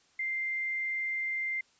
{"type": "tone", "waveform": "sine", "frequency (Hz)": 2093, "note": "C7", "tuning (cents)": 0, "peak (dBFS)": -30, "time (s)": [0.19, 1.61], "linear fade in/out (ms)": 5, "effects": ["white hiss -66 dBFS RMS until 1.79 s", "resampled to 16000 Hz"]}